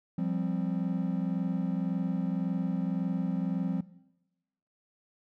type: chord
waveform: triangle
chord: F suspended second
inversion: none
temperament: just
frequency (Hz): 174.61 / 196.44 / 261.9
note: F3 / G3 / C4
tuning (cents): 0 / +4 / +2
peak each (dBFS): -28 / -31 / -32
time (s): 0.18-3.81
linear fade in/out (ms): 5
effects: noise-tail reverb RT60 1.0 s tail -20 dB re dry + tanh soft clip ceiling -17 dBFS